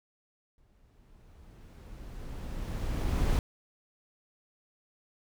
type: noise with exponential growth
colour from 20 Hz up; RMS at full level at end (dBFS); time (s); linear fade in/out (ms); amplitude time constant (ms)
brown; -25; 0.58-3.39; 1; 610
effects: none